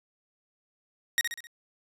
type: tone with echo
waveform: sawtooth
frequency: 1879 Hz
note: A#6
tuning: 13 cents sharp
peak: -18 dBFS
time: 1.18-1.21 s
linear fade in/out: 0 ms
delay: 65 ms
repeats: 4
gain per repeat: -6 dB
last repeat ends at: 1.47 s
effects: resampled to 32000 Hz